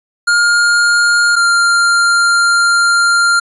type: tone pair in turn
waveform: square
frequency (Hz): 1415 / 1393.9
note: F6 / F6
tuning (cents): +22 / -4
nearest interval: unison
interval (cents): 26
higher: first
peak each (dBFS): -9 / -9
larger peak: neither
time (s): 0.27-1.36 / 1.36-3.4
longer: second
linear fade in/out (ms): 10
effects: resampled to 24000 Hz